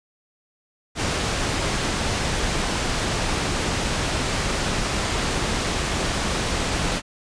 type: low-pass noise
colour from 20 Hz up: pink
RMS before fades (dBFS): -24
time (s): 0.95-7.02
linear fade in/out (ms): 50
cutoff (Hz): 7900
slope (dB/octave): 12
effects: resampled to 22050 Hz